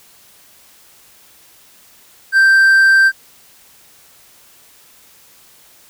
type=tone; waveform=triangle; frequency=1568 Hz; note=G6; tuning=in tune; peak=-5 dBFS; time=2.32-3.12 s; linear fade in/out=50 ms; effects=white hiss -47 dBFS RMS until 5.89 s